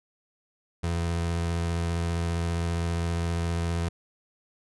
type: tone with vibrato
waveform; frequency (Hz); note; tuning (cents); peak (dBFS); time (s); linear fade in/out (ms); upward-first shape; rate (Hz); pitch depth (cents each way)
30% pulse; 84.6; E2; +45; -23; 0.83-3.89; 10; triangle; 15; 19
effects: resampled to 24000 Hz